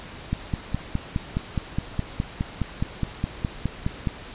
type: click train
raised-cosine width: 5 ms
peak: -11 dBFS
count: 19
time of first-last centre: 0.33-4.072 s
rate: 4.81 Hz
effects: pink hiss -40 dBFS RMS until 4.34 s + resampled to 8000 Hz